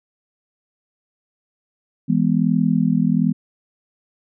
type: chord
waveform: sine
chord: E major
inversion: none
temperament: just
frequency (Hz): 164.81 / 206 / 247.2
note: E3 / G#3 / B3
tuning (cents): 0 / -14 / +2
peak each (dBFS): -19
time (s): 2.08-3.33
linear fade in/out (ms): 20
effects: none